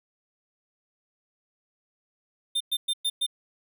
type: tone bursts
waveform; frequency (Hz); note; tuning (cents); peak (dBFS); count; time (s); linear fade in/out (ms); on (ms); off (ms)
square; 3600; A7; +39; -24; 5; 2.55-3.265; 10; 55; 110
effects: none